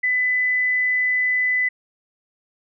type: tone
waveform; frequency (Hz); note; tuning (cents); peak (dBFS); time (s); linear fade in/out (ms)
sine; 2002; B6; +23; -17; 0.03-1.69; 10
effects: none